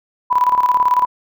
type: tone with tremolo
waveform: sine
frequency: 992 Hz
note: B5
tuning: 7 cents sharp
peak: -9 dBFS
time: 0.3-1.06 s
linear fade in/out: 20 ms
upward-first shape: square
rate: 18 Hz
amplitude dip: 65%
effects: none